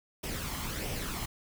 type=noise with flanger; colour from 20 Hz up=pink; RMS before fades=-36 dBFS; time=0.23-1.26 s; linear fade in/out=10 ms; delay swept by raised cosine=0.35 to 0.98 ms; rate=1.5 Hz; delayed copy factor=+0.5; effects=none